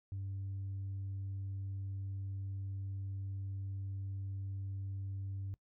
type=tone with tanh clipping; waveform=sine; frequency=97.5 Hz; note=G2; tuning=9 cents flat; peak=-39 dBFS; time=0.12-5.54 s; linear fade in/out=0 ms; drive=1 dB; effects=noise-tail reverb RT60 0.1 s tail -21 dB re dry